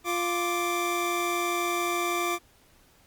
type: tone pair together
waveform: 25% pulse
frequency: 349.2 / 1174.6 Hz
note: F4 / D6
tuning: 0 / 0 cents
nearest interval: octave + major sixth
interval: 2100 cents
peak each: -25 / -25 dBFS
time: 0.04-2.39 s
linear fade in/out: 50 ms
effects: pink hiss -60 dBFS RMS until 3.06 s + Opus 48 kbps